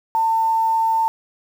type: tone with quantisation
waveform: sine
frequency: 898 Hz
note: A5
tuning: 35 cents sharp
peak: -15 dBFS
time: 0.15-1.08 s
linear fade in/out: 0 ms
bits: 7
effects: none